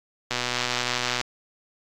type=click train; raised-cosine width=0.2 ms; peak=-8 dBFS; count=112; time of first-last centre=0.31-1.212 s; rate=123 Hz; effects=AAC 64 kbps